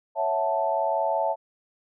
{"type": "chord", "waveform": "sine", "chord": "F# minor seventh", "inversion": "second", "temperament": "equal", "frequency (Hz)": [554.4, 659.3, 740, 880], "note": ["C#5", "E5", "F#5", "A5"], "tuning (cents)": [0, 0, 0, 0], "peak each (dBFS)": [-29, -26, -32, -26], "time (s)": [0.15, 1.36], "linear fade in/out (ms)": 50, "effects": []}